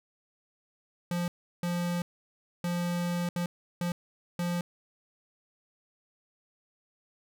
square tone bursts at uneven times, 174.61 Hz, F3, in tune, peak -29 dBFS, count 6, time 1.11-1.28 / 1.63-2.02 / 2.64-3.29 / 3.36-3.46 / 3.81-3.92 / 4.39-4.61 s, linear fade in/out 2 ms, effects none

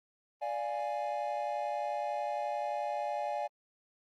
triangle chord, D diminished, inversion none, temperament equal, 587.3 / 698.5 / 830.6 Hz, D5 / F5 / Ab5, 0 / 0 / 0 cents, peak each -35 / -36 / -34 dBFS, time 0.41-3.48 s, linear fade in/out 20 ms, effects Opus 32 kbps

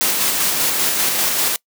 white noise with tremolo, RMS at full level -17 dBFS, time 0.01-1.56 s, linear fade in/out 0 ms, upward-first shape square, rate 5.1 Hz, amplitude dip 25%, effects noise-tail reverb RT60 0.1 s tail -24 dB re dry + high-pass 150 Hz 12 dB/octave

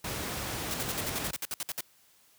pink noise, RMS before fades -35 dBFS, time 0.04-1.31 s, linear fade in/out 5 ms
white noise bursts, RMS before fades -34 dBFS, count 13, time 0.71-1.807 s, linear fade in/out 0 ms, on 29 ms, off 60 ms
effects white hiss -63 dBFS RMS until 2.38 s + high-pass 60 Hz 12 dB/octave

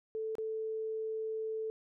sine tone with dropouts, 440 Hz, A4, in tune, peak -34 dBFS, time 0.15-1.7 s, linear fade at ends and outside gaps 0 ms, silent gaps 0.353-0.383 s, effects none

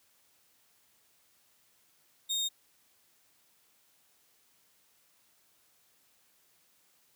30% pulse tone, 3697 Hz, A#7, 15 cents flat, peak -27 dBFS, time 2.29-2.49 s, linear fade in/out 20 ms, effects white hiss -68 dBFS RMS until 7.15 s + high-pass 60 Hz 12 dB/octave

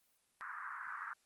pink band-pass noise, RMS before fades -45 dBFS, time 0.41-1.13 s, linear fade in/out 0 ms, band 1100 to 1700 Hz, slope 48 dB/octave, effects white hiss -75 dBFS RMS until 1.25 s + Opus 24 kbps

